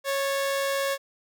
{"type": "tone pair together", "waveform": "sawtooth", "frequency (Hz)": [551, 1749.3], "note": ["C#5", "A6"], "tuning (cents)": [-11, -11], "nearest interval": "octave + minor sixth", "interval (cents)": 2000, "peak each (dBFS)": [-21, -32], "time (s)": [0.04, 0.98], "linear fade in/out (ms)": 50, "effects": []}